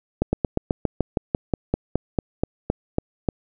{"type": "slowing click train", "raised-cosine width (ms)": 2, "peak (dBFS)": -6, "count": 17, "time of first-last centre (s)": [0.22, 3.288], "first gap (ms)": 110, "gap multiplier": 1.07, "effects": []}